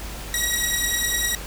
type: beating tone pair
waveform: 10% pulse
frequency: 1907 / 1916.9 Hz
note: A#6 / A#6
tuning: +39 / +48 cents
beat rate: 9.9 Hz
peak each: -15 / -15 dBFS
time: 0.34-1.35 s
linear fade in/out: 2 ms
effects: added 50 Hz sine -34 dBFS peak until 1.46 s + pink hiss -36 dBFS RMS until 1.46 s